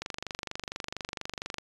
click train, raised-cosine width 0.2 ms, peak -17 dBFS, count 39, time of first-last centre 0.02-1.584 s, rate 24.3 Hz, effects resampled to 24000 Hz

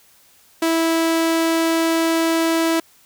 sawtooth tone, 328 Hz, E4, 9 cents flat, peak -12 dBFS, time 0.62-2.8 s, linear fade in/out 5 ms, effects white hiss -53 dBFS RMS until 3.05 s

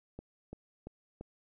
click train, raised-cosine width 2 ms, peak -30 dBFS, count 4, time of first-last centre 0.19-1.21 s, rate 2.94 Hz, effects none

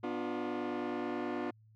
sawtooth chord, B diminished, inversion none, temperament just, 246.9 / 296.3 / 355.6 Hz, B3 / D4 / F4, 0 / +15 / +31 cents, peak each -35 / -35 / -34 dBFS, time 0.03-1.51 s, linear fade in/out 10 ms, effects added 109 Hz sine -59 dBFS peak until 1.75 s + low-pass 2000 Hz 12 dB/octave

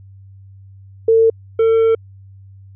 sine / triangle tone pair in turn, 450.8 / 450.8 Hz, A4 / A4, +42 / +42 cents, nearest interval unison, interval 0 cents, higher neither, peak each -8 dBFS, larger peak neither, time 1.08-1.3 / 1.59-1.95 s, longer second, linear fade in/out 5 ms, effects added 97 Hz sine -38 dBFS peak until 2.75 s + resampled to 8000 Hz

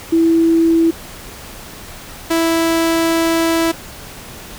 sine / sawtooth tone pair in turn, 329.6 / 329.6 Hz, E4 / E4, 0 / 0 cents, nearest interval unison, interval 0 cents, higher neither, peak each -9 dBFS, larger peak neither, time 0.12-0.91 / 2.3-3.72 s, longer second, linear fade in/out 10 ms, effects pink hiss -34 dBFS RMS until 4.58 s

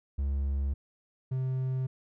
triangle tone pair in turn, 69.2 / 130.18 Hz, C#2 / C3, -2 / -8 cents, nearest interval major seventh, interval 1094 cents, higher second, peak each -25 / -26 dBFS, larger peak first, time 0.18-0.74 / 1.31-1.87 s, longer neither, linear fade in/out 10 ms, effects none

